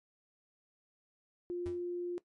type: tone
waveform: sine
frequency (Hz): 351.9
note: F4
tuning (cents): +13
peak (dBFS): -34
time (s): 1.5-2.18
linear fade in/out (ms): 0
type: tone with exponential decay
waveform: square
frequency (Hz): 89.8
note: F2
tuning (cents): +49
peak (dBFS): -39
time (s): 1.66-1.84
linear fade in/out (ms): 0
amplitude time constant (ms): 37
effects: noise-tail reverb RT60 0.1 s tail -17 dB re dry + MP3 48 kbps